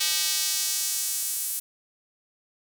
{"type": "tone with high-pass filter sweep", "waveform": "square", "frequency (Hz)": 172.8, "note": "F3", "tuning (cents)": -18, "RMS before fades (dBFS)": -27, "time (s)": [0, 1.6], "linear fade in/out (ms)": 10, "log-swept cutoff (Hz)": [3900, 10000], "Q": 1.1, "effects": []}